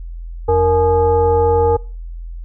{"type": "tone with frequency modulation", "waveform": "sine", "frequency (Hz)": 466.2, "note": "A#4", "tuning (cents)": 0, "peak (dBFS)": -10, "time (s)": [0.48, 1.77], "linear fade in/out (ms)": 10, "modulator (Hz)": 381, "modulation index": 0.9, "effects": ["noise-tail reverb RT60 0.4 s tail -24 dB re dry", "added 42 Hz sine -26 dBFS peak until 2.44 s"]}